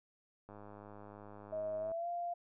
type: click train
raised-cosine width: 1 ms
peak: -38 dBFS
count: 148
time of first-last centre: 0.49-1.917 s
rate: 103 Hz
type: tone with pitch glide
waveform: sine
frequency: 630 to 695 Hz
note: D#5 to F5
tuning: +21 to -9 cents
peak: -36 dBFS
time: 1.52-2.34 s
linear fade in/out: 10 ms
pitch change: +170 cents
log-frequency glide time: 1.78-2.08 s
effects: none